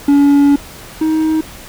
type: tone pair in turn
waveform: triangle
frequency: 284.1 / 315.2 Hz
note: C#4 / D#4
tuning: +43 / +23 cents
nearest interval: major second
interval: 180 cents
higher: second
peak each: -4 / -9 dBFS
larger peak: first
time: 0.08-0.56 / 1.01-1.41 s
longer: first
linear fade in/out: 5 ms
effects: pink hiss -34 dBFS RMS until 1.68 s